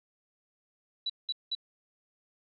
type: tone bursts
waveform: sine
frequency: 3938 Hz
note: B7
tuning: 6 cents flat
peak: -29 dBFS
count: 3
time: 1.06-1.551 s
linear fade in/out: 5 ms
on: 37 ms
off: 190 ms
effects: none